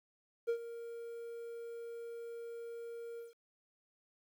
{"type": "tone with ADSR envelope", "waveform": "triangle", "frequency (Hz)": 466.2, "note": "A#4", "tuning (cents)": 0, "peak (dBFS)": -27, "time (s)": [0.47, 3.34], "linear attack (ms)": 23, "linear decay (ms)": 83, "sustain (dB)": -14, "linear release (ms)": 150, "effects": ["11-bit"]}